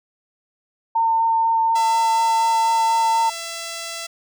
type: tone with vibrato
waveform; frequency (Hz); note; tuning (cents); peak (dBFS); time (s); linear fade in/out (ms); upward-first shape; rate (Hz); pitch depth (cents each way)
sine; 906; A#5; -50; -15; 0.95-3.3; 10; sine; 4.1; 11
type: tone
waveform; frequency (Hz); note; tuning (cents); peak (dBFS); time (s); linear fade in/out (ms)
5% pulse; 670; E5; +28; -17; 1.75-4.07; 10
effects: none